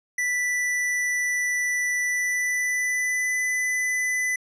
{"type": "tone with pitch glide", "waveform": "square", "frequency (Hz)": [1975.5, 2002], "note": ["B6", "B6"], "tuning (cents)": [0, 23], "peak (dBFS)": -23, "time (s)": [0.18, 4.36], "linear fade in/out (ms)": 5, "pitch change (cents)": 23, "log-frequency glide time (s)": [2.02, 3.37], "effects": ["low-pass 11000 Hz 12 dB/octave"]}